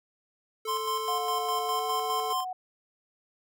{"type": "tone", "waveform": "square", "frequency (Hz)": 440, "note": "A4", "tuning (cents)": 0, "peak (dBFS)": -35, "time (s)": [0.65, 2.33], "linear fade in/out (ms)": 5}
{"type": "tone with tremolo", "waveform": "square", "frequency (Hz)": 1046.5, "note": "C6", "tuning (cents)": 0, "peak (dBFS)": -28, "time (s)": [0.67, 2.45], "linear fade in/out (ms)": 20, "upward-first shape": "square", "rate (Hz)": 4.9, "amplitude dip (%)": 45}
{"type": "tone with pitch glide", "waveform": "sine", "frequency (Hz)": [720, 739.4], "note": ["F#5", "F#5"], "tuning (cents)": [-47, -1], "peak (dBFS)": -32, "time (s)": [1.08, 2.53], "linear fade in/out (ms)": 5, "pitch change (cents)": 46, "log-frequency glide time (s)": [1.65, 1.83]}
{"effects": []}